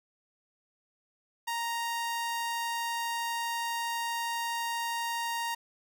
sawtooth tone, 932.3 Hz, A#5, in tune, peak -27 dBFS, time 1.47-5.55 s, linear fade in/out 10 ms, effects none

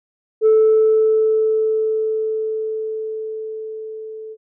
sine tone with level ramp, 437.7 Hz, A4, 9 cents flat, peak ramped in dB -7 to -30 dBFS, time 0.41-4.37 s, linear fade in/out 50 ms, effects tanh soft clip ceiling -7 dBFS

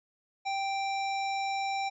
harmonic tone, 784 Hz, G5, in tune, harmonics 1 / 3 / 5 / 7 / 9, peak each -30 / -37 / -43 / -45 / -51 dBFS, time 0.45-1.9 s, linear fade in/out 20 ms, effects none

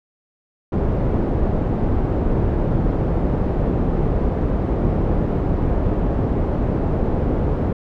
pink low-pass noise, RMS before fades -19 dBFS, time 0.72-7.73 s, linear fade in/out 5 ms, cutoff 530 Hz, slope 12 dB/octave, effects none

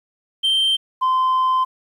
sine tone pair in turn, 3136 / 1033.3 Hz, G7 / C6, 0 / -22 cents, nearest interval octave + perfect fifth, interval 1922 cents, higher first, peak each -12 / -12 dBFS, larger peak neither, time 0.43-0.77 / 1.01-1.65 s, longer second, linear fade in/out 20 ms, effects tanh soft clip ceiling -14 dBFS + 9-bit

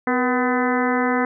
harmonic tone with a mistuned harmonic, 252.2 Hz, B3, 36 cents sharp, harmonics 1 / 2 / 3 / 4 / 5 / 6 / 7 / 8, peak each -21 / -24 / -26 / -27 / -28 / -29 / -29 / -30 dBFS, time 0.07-1.25 s, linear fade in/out 2 ms, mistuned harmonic 2, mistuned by -65 cents, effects none

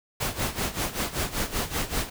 pink noise with tremolo, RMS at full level -26 dBFS, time 0.2-2.1 s, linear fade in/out 10 ms, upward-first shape sine, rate 5.2 Hz, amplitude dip 80%, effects none

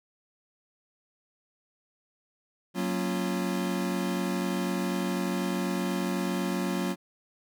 square chord, Gb major seventh, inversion none, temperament equal, 185 / 233.1 / 277.2 / 349.2 Hz, Gb3 / Bb3 / Db4 / F4, 0 / 0 / 0 / 0 cents, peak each -31 / -35 / -36 / -35 dBFS, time 2.74-6.96 s, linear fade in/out 50 ms, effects none

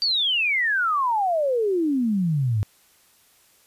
sine exponential sweep, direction down, 4699 to 99.4 Hz, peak -19 dBFS, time 0.02-2.63 s, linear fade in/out 0 ms, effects white hiss -58 dBFS RMS until 3.66 s + resampled to 32000 Hz

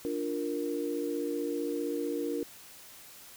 sine chord, Bb major, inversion first, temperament equal, 293.7 / 349.2 / 466.2 Hz, D4 / F4 / Bb4, 0 / 0 / 0 cents, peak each -34 / -36 / -34 dBFS, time 0.05-2.43 s, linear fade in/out 0 ms, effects white hiss -51 dBFS RMS until 3.36 s

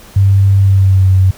sine tone with pitch glide, 98 to 94.28 Hz, G2 to F#2, 0 to +33 cents, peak -5 dBFS, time 0.16-1.31 s, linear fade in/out 5 ms, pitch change -67 cents, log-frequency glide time 0.6-1.08 s, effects pink hiss -38 dBFS RMS until 1.37 s

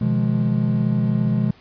triangle chord, F half-diminished seventh, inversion second, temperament just, 125.72 / 157.15 / 174.61 / 209.5 Hz, Cb3 / Eb3 / F3 / Ab3, +31 / +18 / 0 / +15 cents, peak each -19 / -23 / -23 / -19 dBFS, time 0.01-1.51 s, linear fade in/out 5 ms, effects pink hiss -51 dBFS RMS until 1.6 s + resampled to 11025 Hz

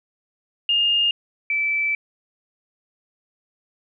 sine tone pair in turn, 2828 / 2318 Hz, F7 / D7, +21 / -23 cents, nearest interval minor third, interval 344 cents, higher first, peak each -16 / -19 dBFS, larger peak first, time 0.69-1.11 / 1.5-1.95 s, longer second, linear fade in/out 2 ms, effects none

